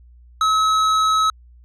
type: tone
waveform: square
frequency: 1287 Hz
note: E6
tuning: 42 cents flat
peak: -15 dBFS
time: 0.41-1.3 s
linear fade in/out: 2 ms
effects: added 60 Hz sine -44 dBFS peak until 1.64 s + low-pass 6000 Hz 12 dB/octave